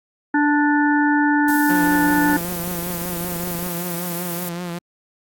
harmonic tone, 293.7 Hz, D4, in tune, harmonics 1 / 3 / 5 / 6, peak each -16 / -21 / -23 / -24 dBFS, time 0.34-2.37 s, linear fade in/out 5 ms
violet noise, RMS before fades -28 dBFS, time 1.48-4.49 s, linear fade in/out 2 ms
sawtooth tone with vibrato, 174.61 Hz, F3, in tune, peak -22 dBFS, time 1.69-4.79 s, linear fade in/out 10 ms, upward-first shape triangle, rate 5.2 Hz, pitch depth 60 cents each way
click train, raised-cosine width 2 ms, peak -21 dBFS, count 49, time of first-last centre 1.84-3.665 s, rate 26.3 Hz
effects AAC 64 kbps

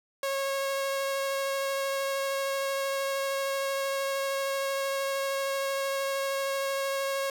sawtooth tone with vibrato, 547 Hz, C#5, 23 cents flat, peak -24 dBFS, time 0.23-7.3 s, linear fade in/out 2 ms, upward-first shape sine, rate 13 Hz, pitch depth 9 cents each way, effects none

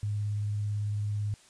sine tone with vibrato, 103.83 Hz, G#2, in tune, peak -28 dBFS, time 0.03-1.34 s, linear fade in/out 0 ms, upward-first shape square, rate 18 Hz, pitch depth 11 cents each way, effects white hiss -58 dBFS RMS until 1.49 s + resampled to 22050 Hz

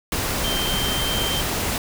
sine tone in noise, 3136 Hz, G7, in tune, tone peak -25 dBFS, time 0.44-1.41 s, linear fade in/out 2 ms, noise pink, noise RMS -24 dBFS, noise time 0.12-1.78 s, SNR -4 dB, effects none

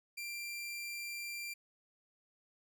sawtooth tone, 2369 Hz, D7, 14 cents sharp, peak -37 dBFS, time 0.17-1.54 s, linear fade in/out 10 ms, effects none

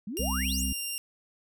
sine exponential sweep, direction up, 185.4 to 10200 Hz, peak -33 dBFS, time 0.07-0.66 s, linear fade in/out 5 ms
10% pulse tone with pitch glide, 2809 to 2788 Hz, F7 to F7, +9 to -4 cents, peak -24 dBFS, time 0.17-0.98 s, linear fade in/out 0 ms, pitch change -13 cents, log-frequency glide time 0.68-0.77 s
harmonic tone, 64.9 Hz, C2, 13 cents flat, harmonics 1 / 3 / 4, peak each -30 / -35 / -36 dBFS, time 0.19-0.73 s, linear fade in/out 5 ms
effects none

